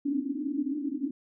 pink band-pass noise, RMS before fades -31 dBFS, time 0.05-1.11 s, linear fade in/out 5 ms, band 260 to 300 Hz, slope 96 dB/octave, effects none

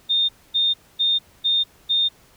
sine tone bursts, 3646 Hz, A#7, 39 cents flat, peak -16 dBFS, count 5, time 0.09-2.09 s, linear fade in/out 20 ms, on 200 ms, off 250 ms, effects pink hiss -54 dBFS RMS until 2.36 s

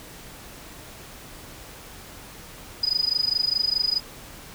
sine tone with amplitude modulation, 4967 Hz, D#8, 4 cents flat, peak -17 dBFS, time 2.83-4 s, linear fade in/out 5 ms, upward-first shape sine, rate 24.8 Hz, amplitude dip 95%, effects pink hiss -43 dBFS RMS until 4.54 s

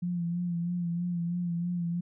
sine tone with vibrato, 173.4 Hz, F3, 12 cents flat, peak -28 dBFS, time 0.02-2.01 s, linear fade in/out 10 ms, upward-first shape sine, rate 3.1 Hz, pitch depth 39 cents each way, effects none

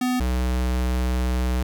square tone pair in turn, 251 / 62.48 Hz, B3 / B1, +28 / +21 cents, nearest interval 2 octaves, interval 2407 cents, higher first, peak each -21 dBFS, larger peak neither, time 0.01-0.2 / 0.2-1.63 s, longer second, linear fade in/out 5 ms, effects none

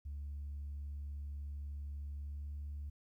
sine tone with pitch glide, 71.8 to 72.68 Hz, D2 to D2, -39 to -17 cents, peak -39 dBFS, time 0.05-2.9 s, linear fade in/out 10 ms, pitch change +22 cents, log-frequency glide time 2.18-2.53 s, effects tanh soft clip ceiling -38 dBFS + 13-bit

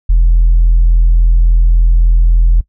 sine tone, 41.78 Hz, E1, 24 cents sharp, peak -3 dBFS, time 0.09-2.61 s, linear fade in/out 10 ms, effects noise-tail reverb RT60 0.1 s tail -21 dB re dry + tanh soft clip ceiling -2 dBFS

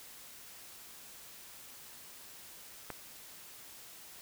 click, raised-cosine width 0.5 ms, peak -24 dBFS, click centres 2.903 s, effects white hiss -52 dBFS RMS until 4.21 s

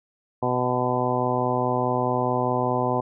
harmonic tone with a mistuned harmonic, 124.8 Hz, B2, 19 cents sharp, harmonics 1 / 2 / 3 / 4 / 5 / 6 / 7 / 8, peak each -29 / -29 / -29 / -29 / -29 / -29 / -29 / -29 dBFS, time 0.42-3.01 s, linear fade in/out 10 ms, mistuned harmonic 8, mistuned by +18 cents, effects none

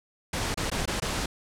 pink noise with dropouts, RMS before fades -29 dBFS, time 0.33-1.26 s, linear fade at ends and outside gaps 5 ms, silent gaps 0.544-0.573 / 0.701-0.715 / 0.857-0.875 / 1.001-1.02 s, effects low-pass 9000 Hz 12 dB/octave

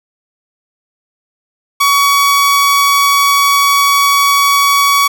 sawtooth tone, 1128 Hz, C#6, 30 cents sharp, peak -4 dBFS, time 1.8-5.08 s, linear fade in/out 10 ms, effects none

